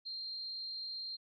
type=tone with amplitude modulation; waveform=sine; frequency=4186 Hz; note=C8; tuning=in tune; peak=-38 dBFS; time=0.05-1.17 s; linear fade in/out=20 ms; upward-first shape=sine; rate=266 Hz; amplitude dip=35%; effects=none